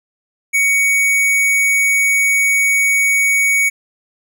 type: tone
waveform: square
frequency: 2240 Hz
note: C#7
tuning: 18 cents sharp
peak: -12 dBFS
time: 0.53-3.7 s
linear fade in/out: 20 ms
effects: none